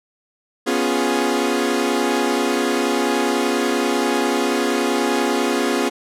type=chord; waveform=sawtooth; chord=C# dominant seventh; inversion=third; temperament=equal with one note detuned; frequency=246.9 / 277.2 / 351 / 415.3 Hz; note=B3 / C#4 / E#4 / G#4; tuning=0 / 0 / +9 / 0 cents; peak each=-19 dBFS; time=0.66-5.9 s; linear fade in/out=20 ms; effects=low-pass 11000 Hz 12 dB/octave